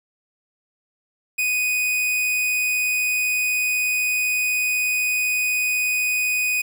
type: tone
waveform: 45% pulse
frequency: 2489 Hz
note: D#7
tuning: in tune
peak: -19 dBFS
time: 1.38-6.62 s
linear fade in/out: 10 ms
effects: 8-bit